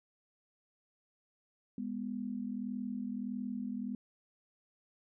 sine tone pair together, 205.3 / 246.9 Hz, G#3 / B3, -20 / 0 cents, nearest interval minor third, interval 320 cents, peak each -39 / -38 dBFS, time 1.78-3.95 s, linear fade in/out 2 ms, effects none

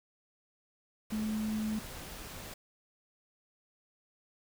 sine tone in noise, 216.1 Hz, A3, 31 cents flat, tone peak -31 dBFS, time 1.12-1.79 s, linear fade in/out 5 ms, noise pink, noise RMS -45 dBFS, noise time 1.1-2.54 s, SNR +11 dB, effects none

